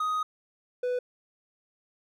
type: tone pair in turn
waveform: triangle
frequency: 1250 / 496.1 Hz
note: D#6 / B4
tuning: +8 / +8 cents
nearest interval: octave + major third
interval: 1600 cents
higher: first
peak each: -24 dBFS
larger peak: neither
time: 0-0.23 / 0.83-0.99 s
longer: first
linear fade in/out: 5 ms
effects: none